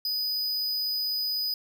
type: tone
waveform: square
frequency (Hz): 4978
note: D#8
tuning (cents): 0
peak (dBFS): -27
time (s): 0.05-1.54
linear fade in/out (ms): 2
effects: none